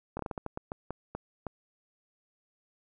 slowing click train, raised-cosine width 1 ms, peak -21 dBFS, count 12, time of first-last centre 0.17-1.467 s, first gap 23 ms, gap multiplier 1.3, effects none

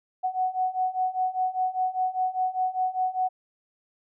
sine beating tone pair, 740 / 745 Hz, F#5 / F#5, 0 / +12 cents, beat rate 5 Hz, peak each -28 / -26 dBFS, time 0.23-3.29 s, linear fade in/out 20 ms, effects none

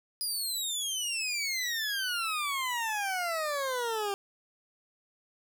20% pulse exponential sweep, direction down, 4978 to 392 Hz, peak -25 dBFS, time 0.21-4.14 s, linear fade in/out 0 ms, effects none

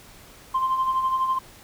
sine tone with tremolo, 1046.5 Hz, C6, in tune, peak -17 dBFS, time 0.54-1.39 s, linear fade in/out 10 ms, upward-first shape sine, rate 12 Hz, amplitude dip 55%, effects tanh soft clip ceiling -16 dBFS + pink hiss -48 dBFS RMS until 1.63 s

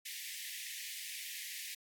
pink high-pass noise, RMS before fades -44 dBFS, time 0.05-1.75 s, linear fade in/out 10 ms, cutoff 1800 Hz, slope 96 dB/octave, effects AAC 64 kbps

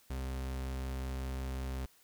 40% pulse tone, 65.41 Hz, C2, in tune, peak -35 dBFS, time 0.1-1.86 s, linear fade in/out 5 ms, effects white hiss -65 dBFS RMS until 2.03 s

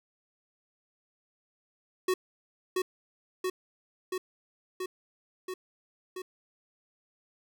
square tone with echo, 370 Hz, F#4, in tune, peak -25 dBFS, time 2.08-2.14 s, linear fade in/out 5 ms, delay 680 ms, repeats 6, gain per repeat -2 dB, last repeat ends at 6.22 s, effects none

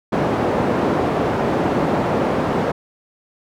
white band-pass noise, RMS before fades -19 dBFS, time 0.12-2.72 s, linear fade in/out 10 ms, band 110 to 620 Hz, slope 12 dB/octave, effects none

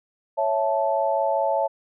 sine chord, A major, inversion first, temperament equal with one note detuned, 554.4 / 659.3 / 873.4 Hz, C#5 / E5 / A5, 0 / 0 / -13 cents, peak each -24 dBFS, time 0.37-1.68 s, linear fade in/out 20 ms, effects none

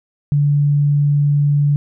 sine tone, 144.8 Hz, D3, 24 cents flat, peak -11 dBFS, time 0.32-1.76 s, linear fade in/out 0 ms, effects none

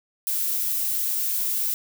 violet noise, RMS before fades -25 dBFS, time 0.27-1.74 s, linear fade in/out 0 ms, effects none

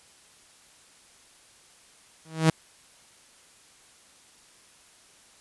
sawtooth tone with exponential growth, 160 Hz, D#3, 49 cents sharp, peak -11 dBFS, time 2.25-2.5 s, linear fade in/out 5 ms, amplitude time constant 54 ms, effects white hiss -56 dBFS RMS until 5.4 s + resampled to 24000 Hz

